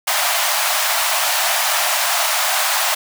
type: high-pass noise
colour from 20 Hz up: pink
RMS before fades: -18 dBFS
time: 0.07-2.95 s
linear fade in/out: 10 ms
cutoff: 610 Hz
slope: 96 dB/octave
effects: none